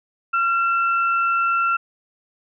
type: tone pair together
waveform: sine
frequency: 1371.9 / 2655 Hz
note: F6 / E7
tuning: -31 / +12 cents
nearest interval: major seventh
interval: 1143 cents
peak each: -17 / -27 dBFS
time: 0.33-1.77 s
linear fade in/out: 10 ms
effects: none